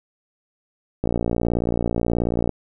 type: click train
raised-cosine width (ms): 2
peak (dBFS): -8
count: 86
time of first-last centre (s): 1.04-2.493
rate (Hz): 58.5
effects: none